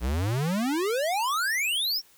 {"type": "exponential sweep", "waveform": "square", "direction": "up", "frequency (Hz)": [56.4, 5670], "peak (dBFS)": -25, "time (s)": [0, 2.02], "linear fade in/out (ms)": 50, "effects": ["white hiss -58 dBFS RMS until 2.17 s"]}